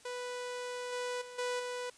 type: tone with level steps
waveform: sawtooth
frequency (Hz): 493.9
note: B4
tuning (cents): 0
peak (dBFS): -34 / -31 / -42 / -29 / -33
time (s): 0.05-1.9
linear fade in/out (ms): 5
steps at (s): 0.92 / 1.21 / 1.38 / 1.59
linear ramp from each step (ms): 10
effects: white hiss -59 dBFS RMS until 1.97 s + resampled to 22050 Hz